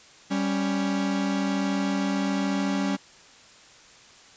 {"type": "tone pair together", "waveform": "45% pulse", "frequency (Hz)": [196.01, 277.2], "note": ["G3", "C#4"], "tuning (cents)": [0, 0], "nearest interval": "tritone", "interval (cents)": 600, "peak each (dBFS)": [-26, -27], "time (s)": [0.3, 2.97], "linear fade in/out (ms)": 20, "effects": ["white hiss -51 dBFS RMS until 4.36 s", "resampled to 16000 Hz"]}